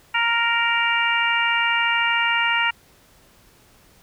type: harmonic tone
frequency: 466.2 Hz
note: A#4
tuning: in tune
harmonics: 2 / 3 / 4 / 5 / 6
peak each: -24 / -24 / -24 / -24 / -24 dBFS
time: 0.14-2.71 s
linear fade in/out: 10 ms
effects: pink hiss -54 dBFS RMS until 4.02 s